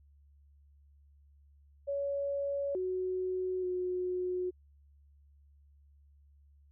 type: tone with pitch steps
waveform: sine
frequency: 562 / 369.9 / 363.6 Hz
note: C#5 / F#4 / F#4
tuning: +24 / 0 / -30 cents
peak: -31 dBFS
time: 1.87-4.51 s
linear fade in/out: 20 ms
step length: 880 ms
effects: added 71 Hz sine -59 dBFS peak until 6.71 s